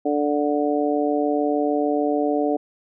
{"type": "harmonic tone", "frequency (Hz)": 146.83, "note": "D3", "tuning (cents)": 0, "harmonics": [2, 3, 4, 5], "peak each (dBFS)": [-22, -24, -25, -26], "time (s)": [0.05, 2.57], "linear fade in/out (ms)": 10, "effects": []}